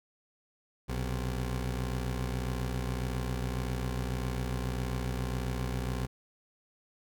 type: tone pair together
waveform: 20% pulse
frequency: 61.73 / 130.81 Hz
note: B1 / C3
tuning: 0 / 0 cents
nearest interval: octave + minor second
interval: 1300 cents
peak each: -27 / -34 dBFS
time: 0.88-6.07 s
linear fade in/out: 20 ms
effects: none